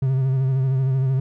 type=tone with vibrato; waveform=triangle; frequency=132.4 Hz; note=C3; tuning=21 cents sharp; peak=-15 dBFS; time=0.02-1.2 s; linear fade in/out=5 ms; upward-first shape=sine; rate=13 Hz; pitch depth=42 cents each way; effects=none